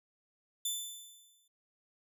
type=tone with exponential decay; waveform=15% pulse; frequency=3520 Hz; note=A7; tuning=in tune; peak=-24 dBFS; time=0.65-1.48 s; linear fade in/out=5 ms; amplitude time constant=180 ms; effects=none